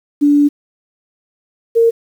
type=tone pair in turn; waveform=sine; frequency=290 / 460.3 Hz; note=D4 / A#4; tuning=-22 / -22 cents; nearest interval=minor sixth; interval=800 cents; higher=second; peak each=-7 dBFS; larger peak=neither; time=0.21-0.49 / 1.75-1.91 s; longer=first; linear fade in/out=20 ms; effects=7-bit